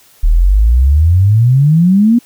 sine exponential sweep, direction up, 36.81 to 244.6 Hz, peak -5 dBFS, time 0.23-2.19 s, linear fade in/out 10 ms, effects white hiss -46 dBFS RMS until 2.25 s

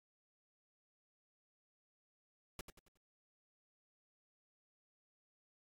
pink noise with echo, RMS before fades -45 dBFS, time 2.59-2.61 s, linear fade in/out 2 ms, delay 91 ms, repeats 4, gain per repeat -8 dB, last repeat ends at 2.974 s, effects AAC 64 kbps

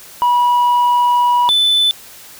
sine tone pair in turn, 972 / 3508 Hz, B5 / A7, -28 / -6 cents, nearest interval octave + minor seventh, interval 2222 cents, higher second, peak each -7 dBFS, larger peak neither, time 0.22-1.49 / 1.49-1.91 s, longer first, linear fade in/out 0 ms, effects tanh soft clip ceiling -9 dBFS + white hiss -38 dBFS RMS until 2.39 s

